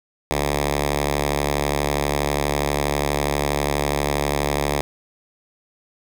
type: tone with notch filter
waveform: 5% pulse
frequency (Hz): 72.3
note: D2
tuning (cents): -27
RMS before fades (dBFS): -22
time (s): 0.31-4.81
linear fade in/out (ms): 0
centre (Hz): 230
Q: 1.8
effects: none